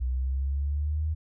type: exponential sweep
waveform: sine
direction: up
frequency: 61.74 to 79.3 Hz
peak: -25 dBFS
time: 0-1.15 s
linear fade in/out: 20 ms
effects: none